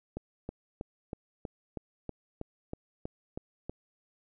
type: click train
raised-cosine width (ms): 2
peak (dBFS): -23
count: 12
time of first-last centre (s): 0.17-3.696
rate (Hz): 3.12
effects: none